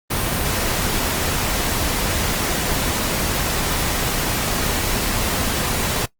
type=noise; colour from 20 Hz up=pink; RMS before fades=-21 dBFS; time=0.1-6.06 s; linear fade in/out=10 ms; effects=noise-tail reverb RT60 0.1 s tail -19 dB re dry + Opus 32 kbps